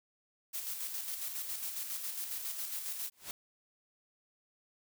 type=noise with tremolo; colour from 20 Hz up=blue; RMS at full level=-38 dBFS; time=0.53-3.1 s; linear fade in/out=20 ms; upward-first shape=square; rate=7.3 Hz; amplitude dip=40%
type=noise with exponential growth; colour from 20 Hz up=white; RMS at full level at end=-38 dBFS; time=3.12-3.31 s; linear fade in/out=1 ms; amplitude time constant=41 ms
effects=none